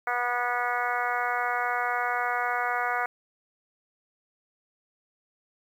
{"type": "harmonic tone", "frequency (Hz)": 243.8, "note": "B3", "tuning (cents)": -22, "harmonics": [2, 3, 4, 5, 6, 7, 8, 9], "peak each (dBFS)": [-38, -30, -34, -32, -31, -37, -36, -37], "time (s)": [0.07, 3.06], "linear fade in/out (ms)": 2, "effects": ["9-bit"]}